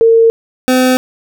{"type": "tone pair in turn", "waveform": ["sine", "25% pulse"], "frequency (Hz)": [455.5, 255.6], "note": ["A#4", "C4"], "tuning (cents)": [-40, -40], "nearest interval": "minor seventh", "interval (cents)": 1000, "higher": "first", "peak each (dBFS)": -4, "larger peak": "neither", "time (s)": [[0.01, 0.3], [0.68, 0.97]], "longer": "neither", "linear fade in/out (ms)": 0, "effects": []}